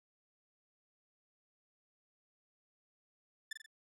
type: tone with echo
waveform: sawtooth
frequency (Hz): 1760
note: A6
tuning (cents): 0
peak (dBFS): -35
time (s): 3.51-3.53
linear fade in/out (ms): 5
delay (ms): 44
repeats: 3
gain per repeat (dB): -5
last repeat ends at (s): 3.662
effects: low-pass 10000 Hz 12 dB/octave